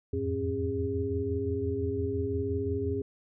sine tone cluster, 81.9 / 87.7 / 107 / 270.3 / 407.7 Hz, E2 / F2 / A2 / C#4 / G#4, -11 / +8 / -48 / -44 / -32 cents, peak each -39 / -34 / -37 / -35 / -31 dBFS, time 0.13-3.02 s, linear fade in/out 5 ms, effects none

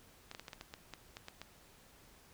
clicks, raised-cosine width 0.2 ms, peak -28 dBFS, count 11, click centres 0.314 / 0.349 / 0.396 / 0.482 / 0.532 / 0.611 / 0.739 / 0.937 / 1.169 / 1.284 / 1.416 s, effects pink hiss -62 dBFS RMS until 2.33 s

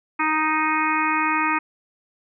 harmonic tone, 311.1 Hz, D#4, in tune, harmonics 1 / 3 / 4 / 5 / 6 / 7 / 8, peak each -27 / -24 / -24 / -30 / -29 / -28 / -27 dBFS, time 0.19-1.59 s, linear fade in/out 10 ms, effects none

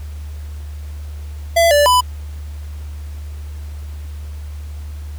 square tone with pitch steps, 673 / 583 / 997 Hz, E5 / D5 / B5, +36 / -13 / +16 cents, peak -10 dBFS, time 1.56-2.01 s, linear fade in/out 10 ms, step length 150 ms, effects added 74 Hz sine -26 dBFS peak until 5.18 s + pink hiss -46 dBFS RMS until 5.18 s

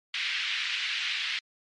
pink band-pass noise, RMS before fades -31 dBFS, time 0.14-1.39 s, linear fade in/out 2 ms, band 2000 to 3800 Hz, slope 24 dB/octave, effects MP3 48 kbps

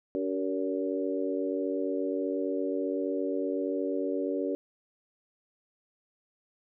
harmonic tone with a mistuned harmonic, 94.9 Hz, F#2, 44 cents sharp, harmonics 3 / 4 / 5 / 6, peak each -32 / -33 / -34 / -35 dBFS, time 0.15-4.55 s, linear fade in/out 0 ms, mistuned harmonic 5, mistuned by -24 cents, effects none

